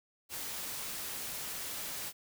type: noise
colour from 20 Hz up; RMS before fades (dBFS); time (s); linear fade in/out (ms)
white; -40; 0.29-2.13; 50
effects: none